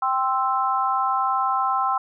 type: chord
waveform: sine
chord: C major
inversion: second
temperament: equal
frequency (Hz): 784 / 1046.5 / 1318.5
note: G5 / C6 / E6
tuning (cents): 0 / 0 / 0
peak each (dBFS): -24 / -23 / -24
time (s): 0.02-1.98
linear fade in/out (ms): 5
effects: none